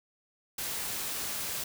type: noise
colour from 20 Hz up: white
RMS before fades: -35 dBFS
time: 0.58-1.64 s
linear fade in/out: 5 ms
effects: none